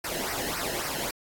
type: noise with flanger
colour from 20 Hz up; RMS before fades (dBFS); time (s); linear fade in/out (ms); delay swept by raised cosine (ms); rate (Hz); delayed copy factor
pink; -32; 0.04-1.11; 5; 0.28 to 0.88; 3.7; -0.75
effects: AAC 64 kbps